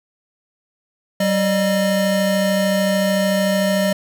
square tone pair together, 191.51 / 608 Hz, G3 / D#5, -40 / -40 cents, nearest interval octave + minor sixth, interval 2000 cents, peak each -19 dBFS, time 1.2-3.93 s, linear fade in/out 5 ms, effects none

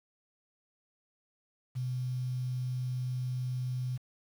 sine tone with quantisation, 126.6 Hz, B2, 43 cents sharp, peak -31 dBFS, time 1.75-3.98 s, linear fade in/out 20 ms, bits 9, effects none

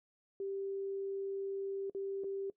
sine tone with dropouts, 392 Hz, G4, in tune, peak -36 dBFS, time 0.4-2.5 s, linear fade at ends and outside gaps 2 ms, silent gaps 1.898-1.948 / 2.237-2.242 s, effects noise-tail reverb RT60 0.1 s tail -19 dB re dry

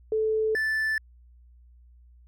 sine / triangle tone pair in turn, 436.7 / 1756.4 Hz, A4 / A6, -13 / -4 cents, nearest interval 2 octaves, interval 2409 cents, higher second, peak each -22 dBFS, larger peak neither, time 0.12-0.55 / 0.55-0.98 s, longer neither, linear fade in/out 2 ms, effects added 60 Hz sine -51 dBFS peak until 2.27 s

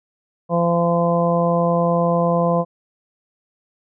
harmonic tone, 171 Hz, F3, 36 cents flat, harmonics 1 / 2 / 3 / 4 / 5 / 6, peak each -19 / -29 / -19 / -22 / -31 / -24 dBFS, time 0.49-2.65 s, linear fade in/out 50 ms, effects none

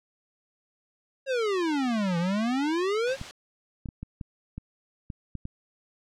square exponential two-way sweep, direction down then up, 554.4 to 166.2 to 554.4 Hz, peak -25 dBFS, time 1.26-3.17 s, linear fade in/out 50 ms, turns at 2.18 s
white noise, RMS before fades -40 dBFS, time 3.07-3.31 s, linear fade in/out 0 ms
clicks, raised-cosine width 5 ms, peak -23 dBFS, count 9, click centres 3.214 / 3.858 / 3.888 / 4.03 / 4.212 / 4.58 / 5.102 / 5.353 / 5.454 s
effects low-pass 5000 Hz 12 dB/octave

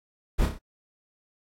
brown noise with echo, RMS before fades -21 dBFS, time 0.38-0.47 s, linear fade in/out 20 ms, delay 30 ms, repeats 4, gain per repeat -5 dB, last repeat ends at 0.59 s, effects AAC 48 kbps

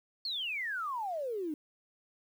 sine exponential sweep, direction down, 4417 to 290.1 Hz, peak -33 dBFS, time 0.25-1.54 s, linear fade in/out 2 ms, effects 10-bit

